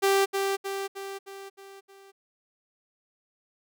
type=tone with echo; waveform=sawtooth; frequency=392 Hz; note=G4; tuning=in tune; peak=-16 dBFS; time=0.02-0.26 s; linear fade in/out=20 ms; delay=310 ms; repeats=6; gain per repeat=-5 dB; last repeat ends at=2.12 s; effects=none